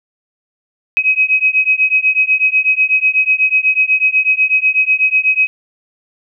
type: beating tone pair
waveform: sine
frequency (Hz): 2533 / 2541.1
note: D#7 / D#7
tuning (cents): +30 / +36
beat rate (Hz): 8.1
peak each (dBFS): -13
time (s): 0.97-5.47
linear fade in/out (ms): 0
effects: none